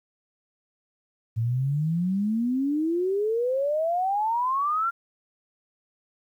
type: exponential sweep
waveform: sine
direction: up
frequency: 110 to 1396.9 Hz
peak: -22 dBFS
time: 1.36-4.91 s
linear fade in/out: 20 ms
effects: 10-bit